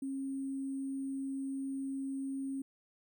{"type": "tone with sample-and-hold", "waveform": "sine", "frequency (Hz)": 270.7, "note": "C#4", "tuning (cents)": -41, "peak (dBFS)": -35, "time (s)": [0.02, 2.62], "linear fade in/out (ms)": 5, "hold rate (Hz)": 8820, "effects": []}